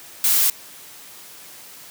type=noise; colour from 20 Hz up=blue; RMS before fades=-17 dBFS; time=0.24-0.5 s; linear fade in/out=2 ms; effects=white hiss -42 dBFS RMS until 1.9 s + high-pass 100 Hz 12 dB/octave